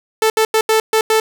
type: tone bursts at uneven times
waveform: sawtooth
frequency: 440 Hz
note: A4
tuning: in tune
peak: -7 dBFS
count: 6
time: 0.22-0.3 / 0.37-0.45 / 0.54-0.61 / 0.69-0.8 / 0.93-1.01 / 1.1-1.2 s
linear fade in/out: 2 ms
effects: none